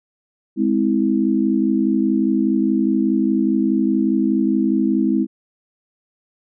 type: chord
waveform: sine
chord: Ab augmented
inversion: none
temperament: just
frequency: 207.7 / 259.6 / 324.5 Hz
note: Ab3 / C4 / E4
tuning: 0 / -13 / -27 cents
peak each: -19 dBFS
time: 0.56-5.27 s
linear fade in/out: 50 ms
effects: none